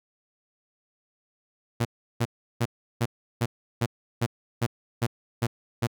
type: tone bursts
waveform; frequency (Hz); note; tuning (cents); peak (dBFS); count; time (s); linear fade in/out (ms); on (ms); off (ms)
sawtooth; 118; A#2; +22; -18; 11; 1.8-5.872; 10; 52; 350
effects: none